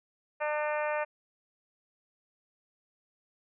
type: harmonic tone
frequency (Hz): 300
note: D4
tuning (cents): +37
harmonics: 2 / 3 / 4 / 5 / 6 / 7 / 8 / 9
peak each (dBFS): -31 / -35 / -39 / -40 / -39 / -45 / -41 / -48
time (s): 0.4-1.05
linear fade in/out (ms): 20
effects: none